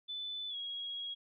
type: tone with pitch glide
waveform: sine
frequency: 3502 to 3305 Hz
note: A7 to G#7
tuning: -9 to -9 cents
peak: -38 dBFS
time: 0.08-1.15 s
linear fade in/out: 20 ms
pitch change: -100 cents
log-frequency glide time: 0.49-0.56 s
effects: none